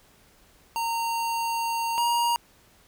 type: tone pair in turn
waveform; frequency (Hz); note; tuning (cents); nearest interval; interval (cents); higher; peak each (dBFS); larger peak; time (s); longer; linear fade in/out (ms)
square; 922 / 944.1; A#5 / A#5; -19 / +22; unison; 41; second; -26 / -22; second; 0.76-1.98 / 1.98-2.36; first; 0
effects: pink hiss -58 dBFS RMS until 2.87 s